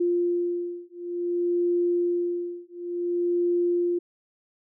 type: beating tone pair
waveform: sine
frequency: 349.2 / 349.76 Hz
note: F4 / F4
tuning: 0 / +3 cents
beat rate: 0.56 Hz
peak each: -26 dBFS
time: 0-3.99 s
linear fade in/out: 10 ms
effects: none